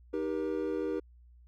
triangle chord, Eb major, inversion none, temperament equal with one note detuned, 311.1 / 392 / 477.6 Hz, Eb4 / G4 / Bb4, 0 / 0 / +42 cents, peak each -33 dBFS, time 0.13-1 s, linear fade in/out 10 ms, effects added 60 Hz sine -54 dBFS peak until 1.47 s

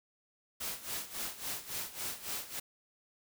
white noise with tremolo, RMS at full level -37 dBFS, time 0.6-2.6 s, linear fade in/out 10 ms, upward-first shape sine, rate 3.6 Hz, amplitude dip 80%, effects none

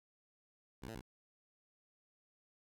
10% pulse tone with pitch steps, 64.4 / 112.9 / 62.4 Hz, C2 / A2 / B1, -27 / +45 / +19 cents, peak -37 dBFS, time 0.82-1.012 s, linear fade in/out 10 ms, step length 64 ms, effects none

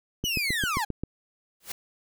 30% pulse linear sweep, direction down, 3020 to 784 Hz, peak -23 dBFS, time 0.24-0.85 s, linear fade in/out 10 ms
click train, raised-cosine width 3 ms, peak -17 dBFS, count 7, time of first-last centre 0.24-1.036 s, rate 7.54 Hz
white noise with exponential growth, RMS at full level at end -30 dBFS, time 1.6-1.72 s, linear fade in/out 5 ms, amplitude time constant 25 ms
effects none

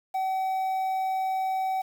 triangle tone with quantisation, 760 Hz, F#5, 46 cents sharp, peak -23 dBFS, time 0.14-1.82 s, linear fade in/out 10 ms, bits 8, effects none

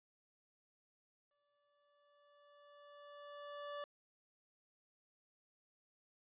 25% pulse tone with exponential growth, 580 Hz, D5, 22 cents flat, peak -39 dBFS, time 1.31-3.84 s, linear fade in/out 1 ms, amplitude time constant 550 ms, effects resampled to 8000 Hz

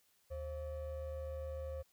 triangle ring-modulated tone, 303.6 Hz, D#4, 42 cents flat, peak -35 dBFS, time 0.3-1.83 s, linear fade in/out 20 ms, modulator 228 Hz, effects white hiss -73 dBFS RMS until 1.92 s

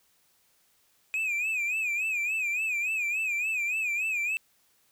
triangle tone with vibrato, 2489 Hz, D#7, in tune, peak -25 dBFS, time 1.14-4.37 s, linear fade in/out 0 ms, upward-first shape sine, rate 3.5 Hz, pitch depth 110 cents each way, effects white hiss -67 dBFS RMS until 4.91 s

